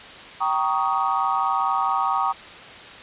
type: chord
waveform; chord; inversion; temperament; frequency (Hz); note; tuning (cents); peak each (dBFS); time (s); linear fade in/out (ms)
sine; Eb dominant seventh; first; just; 777.8 / 933.4 / 1120.1 / 1244.5; G5 / Bb5 / Db6 / Eb6; -14 / +2 / +18 / 0; -25; 0.4-2.33; 20
effects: white hiss -40 dBFS RMS until 3.02 s + resampled to 8000 Hz